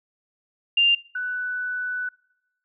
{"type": "tone pair in turn", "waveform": "sine", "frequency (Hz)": [2794, 1490.4], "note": ["F7", "F#6"], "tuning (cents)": [0, 12], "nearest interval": "major seventh", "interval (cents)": 1088, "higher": "first", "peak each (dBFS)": [-15, -25], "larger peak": "first", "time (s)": [[0.77, 0.95], [1.15, 2.09]], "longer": "second", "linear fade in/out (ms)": 5, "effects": ["noise-tail reverb RT60 0.9 s tail -24 dB re dry"]}